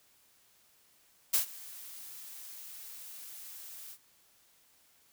blue noise with ADSR envelope, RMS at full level -25 dBFS, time 1.33-3.98 s, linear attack 13 ms, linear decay 110 ms, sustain -22 dB, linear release 67 ms, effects white hiss -66 dBFS RMS until 5.12 s

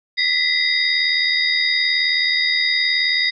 sine tone cluster, 1966 / 2045 / 3741 / 4871 Hz, B6 / C7 / A#7 / D#8, -8 / -40 / +5 / -38 cents, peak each -22 / -21 / -21 / -21 dBFS, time 0.17-3.31 s, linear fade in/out 20 ms, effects none

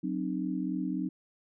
sine chord, C diminished, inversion second, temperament equal with one note detuned, 185 / 261.6 / 305.1 Hz, Gb3 / C4 / Eb4, 0 / 0 / -34 cents, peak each -34 dBFS, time 0.03-1.09 s, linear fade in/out 10 ms, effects none

